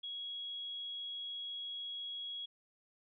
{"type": "tone", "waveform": "sine", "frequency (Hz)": 3322, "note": "G#7", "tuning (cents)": 0, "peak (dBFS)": -40, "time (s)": [0.03, 2.46], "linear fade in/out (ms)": 10, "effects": []}